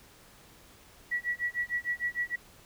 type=tone with tremolo; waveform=sine; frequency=1937 Hz; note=B6; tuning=34 cents flat; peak=-26 dBFS; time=1.11-2.36 s; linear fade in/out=10 ms; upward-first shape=sine; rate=6.6 Hz; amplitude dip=100%; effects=pink hiss -56 dBFS RMS until 2.65 s